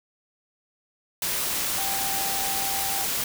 sine tone in noise, 784 Hz, G5, in tune, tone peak -32 dBFS, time 1.78-3.05 s, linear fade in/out 2 ms, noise white, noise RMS -27 dBFS, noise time 1.22-3.24 s, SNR -8 dB, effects none

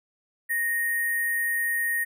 sine tone with sample-and-hold, 1864.7 Hz, A#6, in tune, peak -23 dBFS, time 0.49-2.05 s, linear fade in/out 20 ms, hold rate 11025 Hz, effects none

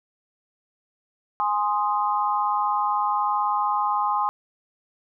sine chord, Ab major, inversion none, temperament equal, 830.6 / 1046.5 / 1244.5 Hz, Ab5 / C6 / Eb6, 0 / 0 / 0 cents, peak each -24 / -24 / -27 dBFS, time 1.4-4.29 s, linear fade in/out 0 ms, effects none

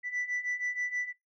sine beating tone pair, 1973 / 1979.3 Hz, B6 / B6, -2 / +3 cents, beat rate 6.3 Hz, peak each -34 / -31 dBFS, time 0.03-1.13 s, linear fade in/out 50 ms, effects noise-tail reverb RT60 0.2 s tail -23 dB re dry + tanh soft clip ceiling -27 dBFS

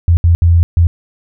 sine tone bursts at uneven times, 85 Hz, F2, 46 cents flat, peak -5 dBFS, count 4, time 0.08-0.17 / 0.24-0.35 / 0.42-0.63 / 0.77-0.87 s, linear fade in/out 0 ms, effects none

